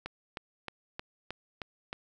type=click train; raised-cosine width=0.3 ms; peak=-21 dBFS; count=7; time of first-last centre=0.06-1.929 s; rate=3.21 Hz; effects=none